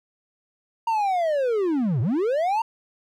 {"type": "linear two-way sweep", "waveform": "triangle", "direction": "down then up", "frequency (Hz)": [932.3, 103.83, 932.3], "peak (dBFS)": -18, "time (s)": [0.87, 2.62], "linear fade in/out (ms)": 5, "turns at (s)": 2.01, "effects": []}